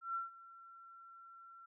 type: tone with ADSR envelope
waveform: sine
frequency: 1356 Hz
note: E6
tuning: 49 cents sharp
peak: -35 dBFS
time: 0.01-1.66 s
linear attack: 140 ms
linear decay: 150 ms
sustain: -19 dB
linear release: 8 ms
effects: none